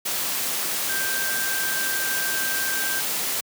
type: tone in noise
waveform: sine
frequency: 1572 Hz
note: G6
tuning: 4 cents sharp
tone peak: -27 dBFS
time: 0.89-3.01 s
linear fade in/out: 10 ms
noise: white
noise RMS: -26 dBFS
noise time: 0.05-3.41 s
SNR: -4 dB
effects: high-pass 150 Hz 12 dB/octave